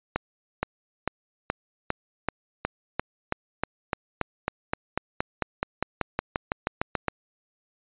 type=accelerating click train; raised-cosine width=0.5 ms; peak=-9 dBFS; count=27; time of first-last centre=0.16-7.083 s; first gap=470 ms; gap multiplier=0.95; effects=resampled to 8000 Hz